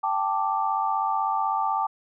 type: chord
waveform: sine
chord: G suspended second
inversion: none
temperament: equal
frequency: 784 / 880 / 1174.7 Hz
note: G5 / A5 / D6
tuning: 0 / 0 / 0 cents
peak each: -27 / -26 / -27 dBFS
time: 0.03-1.87 s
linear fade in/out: 10 ms
effects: none